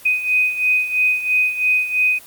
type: beating tone pair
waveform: sine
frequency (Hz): 2500 / 2503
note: D#7 / D#7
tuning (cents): +8 / +10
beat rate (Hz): 3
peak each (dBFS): -16 / -21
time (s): 0.05-2.19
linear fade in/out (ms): 10
effects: white hiss -42 dBFS RMS until 2.26 s + Opus 32 kbps